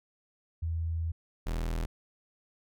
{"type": "tone pair in turn", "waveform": ["sine", "40% pulse"], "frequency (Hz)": [82.3, 40.94], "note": ["E2", "E1"], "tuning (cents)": [-2, -11], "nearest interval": "octave", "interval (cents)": 1209, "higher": "first", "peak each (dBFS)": [-29, -29], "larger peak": "neither", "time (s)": [[0.62, 1.12], [1.46, 1.86]], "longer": "first", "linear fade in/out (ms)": 10, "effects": []}